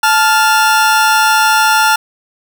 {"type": "tone pair together", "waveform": "40% pulse", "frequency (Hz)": [873.5, 1400], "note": ["A5", "F6"], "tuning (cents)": [-13, 4], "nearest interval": "minor sixth", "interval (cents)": 817, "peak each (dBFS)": -10, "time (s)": [0.03, 1.96], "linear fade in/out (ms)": 5, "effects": []}